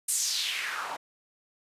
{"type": "noise with band-pass filter sweep", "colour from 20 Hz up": "white", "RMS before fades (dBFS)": -31, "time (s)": [0.08, 0.97], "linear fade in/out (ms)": 10, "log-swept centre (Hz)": [9300, 790], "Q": 3, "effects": ["resampled to 32000 Hz"]}